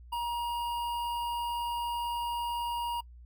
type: tone with notch filter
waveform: square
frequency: 949 Hz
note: A#5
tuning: 31 cents sharp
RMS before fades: -33 dBFS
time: 0.12-3.01 s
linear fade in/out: 10 ms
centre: 6600 Hz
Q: 0.68
effects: noise-tail reverb RT60 0.1 s tail -25 dB re dry + added 60 Hz sine -48 dBFS peak until 3.25 s